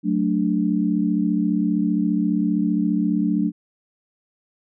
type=chord; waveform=sine; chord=D major; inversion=first; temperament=equal; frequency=185 / 220 / 293.7 Hz; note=F#3 / A3 / D4; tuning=0 / 0 / 0 cents; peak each=-22 dBFS; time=0.03-3.52 s; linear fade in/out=50 ms; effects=none

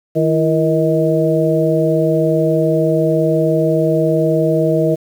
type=harmonic tone with a mistuned harmonic; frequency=157.7 Hz; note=D#3; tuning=24 cents sharp; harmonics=1 / 2 / 3 / 4; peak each=-17 / -17 / -17 / -17 dBFS; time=0.15-4.96 s; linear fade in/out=20 ms; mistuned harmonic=2; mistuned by=+89 cents; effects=7-bit

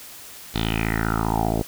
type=tone with low-pass filter sweep; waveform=10% pulse; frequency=55.1 Hz; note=A1; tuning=3 cents sharp; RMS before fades=-23 dBFS; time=0.54-1.63 s; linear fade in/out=10 ms; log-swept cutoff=4000 to 530 Hz; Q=5.2; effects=white hiss -41 dBFS RMS until 1.67 s

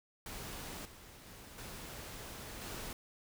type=noise with level steps; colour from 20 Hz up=pink; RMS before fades=-45 / -55 / -53 / -47 / -44 dBFS; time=0.26-2.93 s; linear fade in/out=2 ms; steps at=0.85 / 1.26 / 1.58 / 2.61 s; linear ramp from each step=5 ms; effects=none

